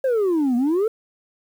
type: exponential two-way sweep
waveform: sine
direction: down then up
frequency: 547 to 234.2 to 459.9 Hz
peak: -14 dBFS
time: 0.04-0.88 s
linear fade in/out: 5 ms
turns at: 0.56 s
effects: tanh soft clip ceiling -16 dBFS + 8-bit